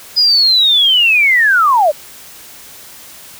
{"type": "linear sweep", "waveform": "sine", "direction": "down", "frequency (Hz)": [5010, 553], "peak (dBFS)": -7, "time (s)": [0.16, 1.92], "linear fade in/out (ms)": 20, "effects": ["white hiss -36 dBFS RMS until 3.39 s"]}